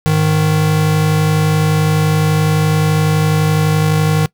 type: tone pair together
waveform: square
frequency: 103.75 / 155.56 Hz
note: G#2 / D#3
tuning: -1 / 0 cents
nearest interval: perfect fifth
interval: 701 cents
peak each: -19 / -12 dBFS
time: 0.06-4.26 s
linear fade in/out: 0 ms
effects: noise-tail reverb RT60 0.1 s tail -21 dB re dry